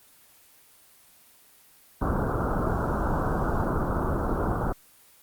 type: low-pass noise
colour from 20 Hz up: pink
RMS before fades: -26 dBFS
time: 2.01-4.73 s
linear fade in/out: 10 ms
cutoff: 1500 Hz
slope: 96 dB/octave
effects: white hiss -56 dBFS RMS until 5.22 s + Opus 24 kbps